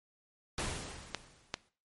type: noise with exponential decay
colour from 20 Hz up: pink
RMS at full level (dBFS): -34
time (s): 0.58-1.69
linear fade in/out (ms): 2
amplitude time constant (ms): 240
type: clicks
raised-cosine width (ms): 0.2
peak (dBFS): -15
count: 2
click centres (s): 1.147 / 1.541
effects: noise-tail reverb RT60 0.4 s tail -21 dB re dry + MP3 48 kbps